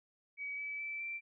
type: tone with pitch steps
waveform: sine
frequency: 2271 / 2296 / 2321 / 2347 Hz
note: C#7 / D7 / D7 / D7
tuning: +41 / -40 / -21 / -2 cents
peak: -38 dBFS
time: 0.37-1.21 s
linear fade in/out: 50 ms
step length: 210 ms
effects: none